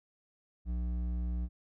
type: tone with hard clipping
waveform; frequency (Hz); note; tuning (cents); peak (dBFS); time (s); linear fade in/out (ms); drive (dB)
triangle; 60; B1; -49; -33; 0.65-1.49; 50; 12
effects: none